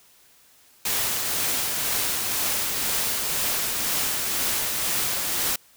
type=noise with tremolo; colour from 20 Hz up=white; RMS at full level=-24 dBFS; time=0.85-5.56 s; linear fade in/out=5 ms; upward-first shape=triangle; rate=2 Hz; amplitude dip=30%; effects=white hiss -56 dBFS RMS until 5.76 s